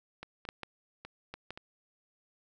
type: clicks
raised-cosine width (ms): 0.3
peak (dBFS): -26 / -28 / -19 / -23 / -28 / -25 / -24 / -28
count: 8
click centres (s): 0.23 / 0.452 / 0.489 / 0.633 / 1.05 / 1.34 / 1.506 / 1.575
effects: none